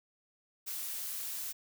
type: noise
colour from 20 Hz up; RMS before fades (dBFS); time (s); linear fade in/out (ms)
blue; -39; 0.66-1.53; 20
effects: none